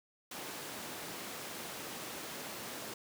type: high-pass noise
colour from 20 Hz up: pink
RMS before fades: -44 dBFS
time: 0.31-2.94 s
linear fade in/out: 5 ms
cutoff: 220 Hz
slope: 12 dB/octave
effects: none